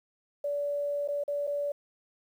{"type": "tone with dropouts", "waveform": "sine", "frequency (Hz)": 576, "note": "D5", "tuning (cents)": -34, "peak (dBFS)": -28, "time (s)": [0.44, 1.72], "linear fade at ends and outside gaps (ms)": 5, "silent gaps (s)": [[1.077, 1.085], [1.238, 1.279], [1.47, 1.474]], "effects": ["10-bit"]}